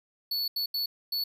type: tone bursts at uneven times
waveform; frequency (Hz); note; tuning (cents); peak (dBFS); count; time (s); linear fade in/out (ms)
square; 4433; C#8; -1; -28; 4; 0.31-0.48 / 0.56-0.66 / 0.74-0.86 / 1.12-1.24; 5
effects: none